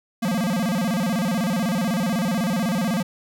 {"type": "tone with vibrato", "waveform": "square", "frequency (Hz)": 202.1, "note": "G#3", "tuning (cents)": -47, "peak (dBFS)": -21, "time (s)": [0.22, 3.03], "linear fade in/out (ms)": 10, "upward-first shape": "square", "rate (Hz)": 16, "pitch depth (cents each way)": 230, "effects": []}